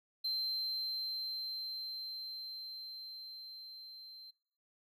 triangle tone with level ramp, 4118 Hz, C8, 28 cents flat, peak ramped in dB -32 to -49 dBFS, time 0.24-4.31 s, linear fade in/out 10 ms, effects noise-tail reverb RT60 0.7 s tail -26 dB re dry

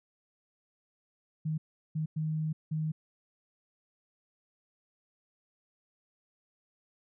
sine tone bursts at uneven times, 156.2 Hz, D#3, 7 cents sharp, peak -29 dBFS, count 4, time 1.45-1.58 / 1.95-2.06 / 2.16-2.53 / 2.71-2.92 s, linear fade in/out 10 ms, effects none

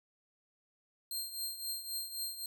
15% pulse tone with tremolo, 4186 Hz, C8, in tune, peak -28 dBFS, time 1.11-2.46 s, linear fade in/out 2 ms, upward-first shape triangle, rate 3.8 Hz, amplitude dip 75%, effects none

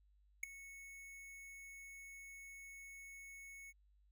square tone with ADSR envelope, 2207 Hz, C#7, 8 cents flat, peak -34 dBFS, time 0.43-3.73 s, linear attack 5 ms, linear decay 6 ms, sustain -19 dB, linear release 37 ms, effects added 50 Hz sine -68 dBFS peak until 4.11 s

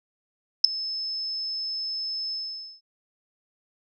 sine tone with ADSR envelope, 5230 Hz, E8, 15 cents flat, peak -5 dBFS, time 0.64-2.81 s, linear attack 7 ms, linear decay 3 ms, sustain -23 dB, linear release 490 ms, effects none

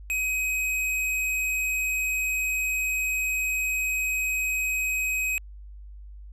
square tone, 2527 Hz, D#7, 26 cents sharp, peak -25 dBFS, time 0.1-5.38 s, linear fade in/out 0 ms, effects added 50 Hz sine -40 dBFS peak until 6.32 s + resampled to 32000 Hz

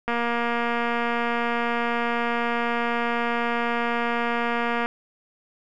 click train, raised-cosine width 0.5 ms, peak -11 dBFS, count 1129, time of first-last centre 0.08-4.86 s, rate 236 Hz, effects none

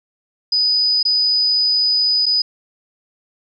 sine tone with dropouts, 4978 Hz, D#8, in tune, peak -13 dBFS, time 0.52-2.42 s, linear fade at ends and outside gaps 5 ms, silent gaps 1.029-1.051 / 2.258-2.263 s, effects none

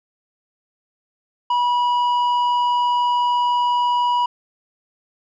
triangle tone with tanh clipping, 973 Hz, B5, 26 cents flat, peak -17 dBFS, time 1.5-4.26 s, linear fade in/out 5 ms, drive 11 dB, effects none

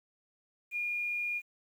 sine tone, 2425 Hz, D#7, 45 cents flat, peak -31 dBFS, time 0.71-1.42 s, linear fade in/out 50 ms, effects 10-bit

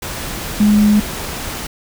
sine tone in noise, 209.1 Hz, G#3, 12 cents sharp, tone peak -8 dBFS, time 0.6-1 s, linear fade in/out 5 ms, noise pink, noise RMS -25 dBFS, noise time 0.02-1.67 s, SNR +14 dB, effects none

